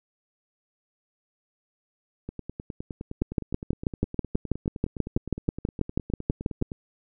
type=two click trains; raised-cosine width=3 ms; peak=-10 / -21 dBFS; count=22 / 44; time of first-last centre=3.22-6.624 / 2.29-6.718 s; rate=6.17 / 9.71 Hz; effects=none